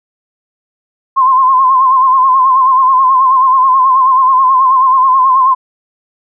sine tone with vibrato, 1046.5 Hz, C6, in tune, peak -5 dBFS, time 1.16-5.55 s, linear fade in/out 20 ms, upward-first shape sine, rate 9.3 Hz, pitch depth 62 cents each way, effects none

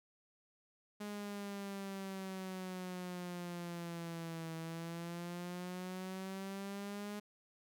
sawtooth exponential two-way sweep, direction down then up, 207.9 to 162.4 to 207.9 Hz, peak -38 dBFS, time 1-7.2 s, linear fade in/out 10 ms, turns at 4.55 s, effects none

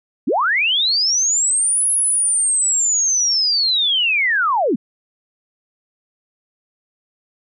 sine linear two-way sweep, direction up then down, 185 to 10650 to 185 Hz, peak -14 dBFS, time 0.27-4.76 s, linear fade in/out 10 ms, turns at 1.91 s, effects none

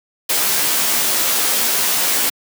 white noise with comb filter, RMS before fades -17 dBFS, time 0.29-2.3 s, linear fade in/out 10 ms, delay 13 ms, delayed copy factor +0.65, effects high-pass 200 Hz 12 dB/octave

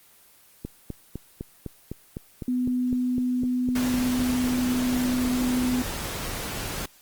click train, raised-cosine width 3 ms, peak -19 dBFS, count 15, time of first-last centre 0.65-4.194 s, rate 3.95 Hz
sine tone, 250.1 Hz, B3, 22 cents sharp, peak -22 dBFS, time 2.48-5.82 s, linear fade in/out 2 ms
pink noise, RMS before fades -32 dBFS, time 3.75-6.86 s, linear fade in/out 5 ms
effects white hiss -55 dBFS RMS until 7.01 s + Opus 24 kbps

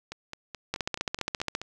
two click trains, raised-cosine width 0.2 ms, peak -20 / -11 dBFS, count 8 / 13, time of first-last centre 0.12-1.616 / 0.74-1.551 s, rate 4.68 / 14.8 Hz, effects none

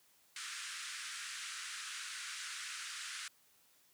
pink band-pass noise, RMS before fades -45 dBFS, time 0.36-3.28 s, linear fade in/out 2 ms, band 1300 to 9700 Hz, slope 48 dB/octave, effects white hiss -69 dBFS RMS until 3.93 s + high-pass 80 Hz 12 dB/octave

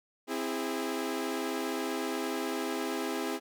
sawtooth chord, C augmented, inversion none, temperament equal with one note detuned, 261.6 / 329.6 / 409.8 Hz, C4 / E4 / G#4, 0 / 0 / -23 cents, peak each -32 dBFS, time 0.27-3.4 s, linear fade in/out 50 ms, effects none

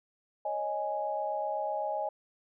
sine chord, C# suspended second, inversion none, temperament equal, 554.4 / 622.3 / 830.6 Hz, C#5 / D#5 / G#5, 0 / 0 / 0 cents, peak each -38 / -34 / -33 dBFS, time 0.45-2.09 s, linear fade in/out 5 ms, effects none

